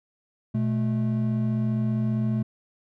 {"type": "tone pair together", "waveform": "triangle", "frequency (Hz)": [121.62, 216.7], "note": ["B2", "A3"], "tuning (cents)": [-26, -26], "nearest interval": "minor seventh", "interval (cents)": 1000, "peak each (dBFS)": -23, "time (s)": [0.54, 2.43], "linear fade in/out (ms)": 10, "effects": []}